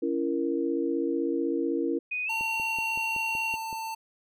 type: chord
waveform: sine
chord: A# diminished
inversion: first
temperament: just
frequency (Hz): 279.7 / 335.6 / 466.2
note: C#4 / E4 / A#4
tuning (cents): +16 / +31 / 0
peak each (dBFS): -30 / -28 / -31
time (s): 0.02-1.99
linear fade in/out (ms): 10
type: tone with pitch glide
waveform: sine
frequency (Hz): 2489 to 2746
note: D#7 to F7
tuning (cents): 0 to -30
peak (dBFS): -28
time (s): 2.11-3.56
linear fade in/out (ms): 10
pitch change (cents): +170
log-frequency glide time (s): 2.25-2.3
type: tone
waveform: square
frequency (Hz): 894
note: A5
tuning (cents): +27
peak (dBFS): -33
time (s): 2.29-3.95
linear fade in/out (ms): 10
type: click train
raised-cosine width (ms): 2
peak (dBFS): -30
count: 8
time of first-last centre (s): 2.41-3.728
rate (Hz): 5.31
effects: none